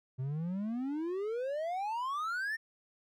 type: exponential sweep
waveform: triangle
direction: up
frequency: 125.6 to 1847 Hz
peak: -31 dBFS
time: 0.18-2.57 s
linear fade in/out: 20 ms
effects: none